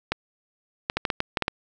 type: clicks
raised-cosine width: 0.3 ms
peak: -7 dBFS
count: 9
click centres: 0.12 / 0.899 / 0.97 / 1.052 / 1.102 / 1.204 / 1.372 / 1.423 / 1.481 s
effects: none